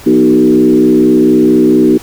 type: tone with frequency modulation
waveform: sine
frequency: 311.1 Hz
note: D#4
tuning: in tune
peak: -4 dBFS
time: 0.06-1.98 s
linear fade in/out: 10 ms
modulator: 64.4 Hz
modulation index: 1.3
effects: pink hiss -33 dBFS RMS until 2.02 s